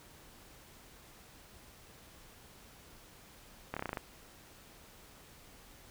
slowing click train, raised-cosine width 0.5 ms, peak -21 dBFS, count 8, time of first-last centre 3.74-3.972 s, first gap 26 ms, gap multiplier 1.08, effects pink hiss -57 dBFS RMS until 5.9 s

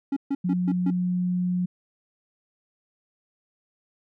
triangle tone bursts, 277.2 Hz, C#4, in tune, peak -20 dBFS, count 5, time 0.12-0.905 s, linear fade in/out 5 ms, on 45 ms, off 140 ms
sine tone, 179.9 Hz, F#3, 48 cents flat, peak -22 dBFS, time 0.44-1.66 s, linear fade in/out 10 ms
effects none

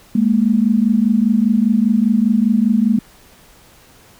sine tone pair together, 208.1 / 233.1 Hz, G#3 / A#3, +4 / 0 cents, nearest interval major second, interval 196 cents, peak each -14 dBFS, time 0.15-2.99 s, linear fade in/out 5 ms, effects pink hiss -47 dBFS RMS until 4.19 s

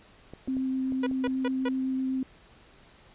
clicks, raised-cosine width 2 ms, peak -28 dBFS, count 6, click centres 0.336 / 0.476 / 0.568 / 0.922 / 1.113 / 1.277 s
sine tone with vibrato, 262 Hz, C4, 2 cents sharp, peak -26 dBFS, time 0.48-2.23 s, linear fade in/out 2 ms, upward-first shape triangle, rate 8 Hz, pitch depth 9 cents each way
sawtooth tone bursts, 487.8 Hz, B4, 21 cents flat, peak -24 dBFS, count 4, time 1.03-1.688 s, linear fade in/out 5 ms, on 37 ms, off 170 ms
effects pink hiss -56 dBFS RMS until 3.14 s + resampled to 8000 Hz

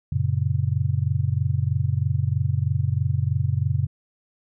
sine chord, F# major, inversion none, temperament just, 92.5 / 115.62 / 138.75 Hz, F#2 / A#2 / C#3, 0 / -14 / +2 cents, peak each -24 dBFS, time 0.12-3.87 s, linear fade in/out 5 ms, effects none

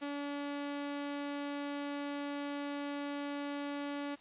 sawtooth tone, 286.3 Hz, D4, 44 cents flat, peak -33 dBFS, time 0.01-4.16 s, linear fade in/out 20 ms, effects white hiss -59 dBFS RMS until 4.2 s + resampled to 8000 Hz

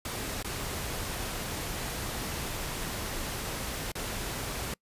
pink noise with dropouts, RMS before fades -35 dBFS, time 0.05-4.74 s, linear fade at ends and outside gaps 2 ms, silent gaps 0.427-0.445 / 3.918-3.953 s, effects noise-tail reverb RT60 0.1 s tail -26 dB re dry + resampled to 32000 Hz

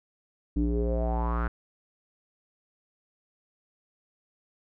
square tone with low-pass filter sweep, 58.27 Hz, A#1, in tune, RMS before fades -27 dBFS, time 0.56-1.48 s, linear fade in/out 5 ms, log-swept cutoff 270 to 1500 Hz, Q 5.9, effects none

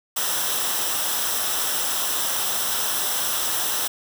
white noise with comb filter, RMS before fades -24 dBFS, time 0.16-3.88 s, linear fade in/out 10 ms, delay 0.44 ms, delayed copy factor -0.6, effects none

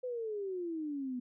sine exponential sweep, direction down, 512 to 243.4 Hz, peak -35 dBFS, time 0.03-1.2 s, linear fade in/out 10 ms, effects none

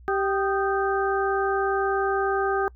harmonic tone with a mistuned harmonic, 390.7 Hz, G4, 6 cents flat, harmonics 1 / 2 / 3 / 4, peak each -24 / -27 / -29 / -30 dBFS, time 0.08-2.68 s, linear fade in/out 0 ms, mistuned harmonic 3, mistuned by +89 cents, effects noise-tail reverb RT60 0.1 s tail -25 dB re dry + added 61 Hz sine -45 dBFS peak until 2.75 s

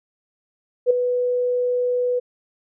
sine tone with ADSR envelope, 493.9 Hz, B4, in tune, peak -9 dBFS, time 0.86-2.2 s, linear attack 44 ms, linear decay 6 ms, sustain -9 dB, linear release 17 ms, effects none

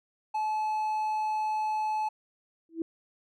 triangle tone, 861 Hz, A5, 38 cents flat, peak -25 dBFS, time 0.34-2.09 s, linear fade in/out 10 ms
sine tone with exponential growth, 328.2 Hz, E4, 8 cents flat, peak -24 dBFS, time 2.69-2.82 s, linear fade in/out 2 ms, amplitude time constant 28 ms
effects none

